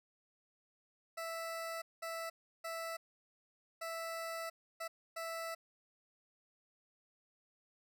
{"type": "tone bursts at uneven times", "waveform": "20% pulse", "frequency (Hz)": 659.3, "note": "E5", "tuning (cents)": 0, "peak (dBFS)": -35, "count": 6, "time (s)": [[1.17, 1.82], [2.02, 2.3], [2.64, 2.97], [3.81, 4.5], [4.8, 4.88], [5.16, 5.55]], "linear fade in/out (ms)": 10, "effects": []}